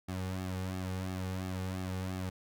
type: tone with flanger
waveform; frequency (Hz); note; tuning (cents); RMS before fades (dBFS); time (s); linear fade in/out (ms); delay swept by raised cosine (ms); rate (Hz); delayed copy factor
sawtooth; 93.1; F#2; +11; -37; 0.08-2.3; 10; 2 to 3.1; 2.9; -0.9
effects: none